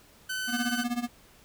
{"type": "tone", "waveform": "sawtooth", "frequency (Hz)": 1516, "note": "F#6", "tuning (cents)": 42, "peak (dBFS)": -27, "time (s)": [0.29, 0.84], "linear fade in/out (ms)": 10}
{"type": "tone with tremolo", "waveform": "square", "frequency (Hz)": 240.9, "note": "B3", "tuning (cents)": -43, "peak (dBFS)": -26, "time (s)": [0.47, 1.09], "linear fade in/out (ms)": 50, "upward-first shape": "sine", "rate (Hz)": 16, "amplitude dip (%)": 85}
{"effects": ["pink hiss -57 dBFS RMS until 1.44 s"]}